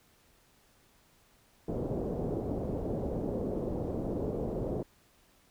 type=low-pass noise; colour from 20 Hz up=white; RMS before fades=-34 dBFS; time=1.68-4.83 s; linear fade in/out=5 ms; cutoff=520 Hz; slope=24 dB/octave; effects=pink hiss -65 dBFS RMS until 5.5 s